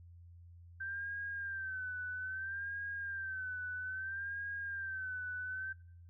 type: tone with vibrato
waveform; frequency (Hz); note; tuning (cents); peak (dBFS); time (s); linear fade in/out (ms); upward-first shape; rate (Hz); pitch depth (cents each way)
sine; 1560; G6; -9; -38; 0.8-5.73; 10; sine; 0.61; 78
effects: noise-tail reverb RT60 0.6 s tail -24 dB re dry + added 86 Hz sine -53 dBFS peak until 6.09 s